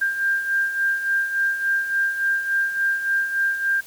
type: beating tone pair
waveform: sine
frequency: 1590 / 1593.5 Hz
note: G6 / G6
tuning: +24 / +28 cents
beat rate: 3.5 Hz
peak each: -27 / -20 dBFS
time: 0.01-3.81 s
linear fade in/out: 10 ms
effects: white hiss -45 dBFS RMS until 3.86 s